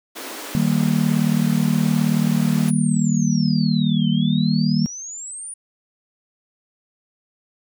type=high-pass noise; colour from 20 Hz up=pink; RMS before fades=-33 dBFS; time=0.15-2.71 s; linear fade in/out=20 ms; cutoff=250 Hz; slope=48 dB/octave
type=chord; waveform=sine; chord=Eb major; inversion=none; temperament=just; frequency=155.56 / 194.45 / 233.3 Hz; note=Eb3 / G3 / Bb3; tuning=0 / -14 / +2 cents; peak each=-20 dBFS; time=0.55-4.86 s; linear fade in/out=0 ms
type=exponential two-way sweep; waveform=sine; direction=down then up; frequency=10090 to 3022 to 9640 Hz; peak=-30 dBFS; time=2.68-5.54 s; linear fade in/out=5 ms; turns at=4.09 s
effects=none